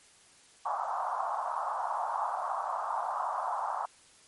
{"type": "band-pass noise", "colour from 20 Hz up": "pink", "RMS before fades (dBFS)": -33, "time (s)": [0.65, 3.86], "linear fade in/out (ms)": 10, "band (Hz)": [710, 1200], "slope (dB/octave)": 48, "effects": ["white hiss -59 dBFS RMS until 4.27 s", "MP3 48 kbps"]}